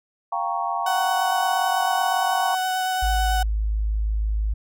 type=chord; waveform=sine; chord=G half-diminished seventh; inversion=third; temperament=equal; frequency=698.5 / 784 / 932.3 / 1108.7 Hz; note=F5 / G5 / Bb5 / Db6; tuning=0 / 0 / 0 / 0 cents; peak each=-28 dBFS; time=0.32-2.55 s; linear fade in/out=5 ms
type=tone with vibrato; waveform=35% pulse; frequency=746 Hz; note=F#5; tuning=14 cents sharp; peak=-20 dBFS; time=0.86-3.43 s; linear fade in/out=5 ms; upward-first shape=triangle; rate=9 Hz; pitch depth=12 cents each way
type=tone; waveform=sine; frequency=53 Hz; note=G#1; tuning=36 cents sharp; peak=-20 dBFS; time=3.02-4.54 s; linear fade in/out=10 ms
effects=none